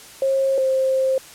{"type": "tone pair in turn", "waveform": "sine", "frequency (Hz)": [538, 527.5], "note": ["C5", "C5"], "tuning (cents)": [48, 14], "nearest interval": "unison", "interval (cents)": 34, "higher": "first", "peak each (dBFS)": -16, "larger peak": "neither", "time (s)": [[0.22, 0.58], [0.58, 1.18]], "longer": "second", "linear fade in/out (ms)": 2, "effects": ["white hiss -42 dBFS RMS until 1.34 s", "low-pass 11000 Hz 12 dB/octave"]}